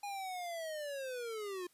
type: linear sweep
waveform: square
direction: down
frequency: 822 to 349.2 Hz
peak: -40 dBFS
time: 0.03-1.67 s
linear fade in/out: 5 ms
effects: white hiss -70 dBFS RMS until 1.73 s + resampled to 32000 Hz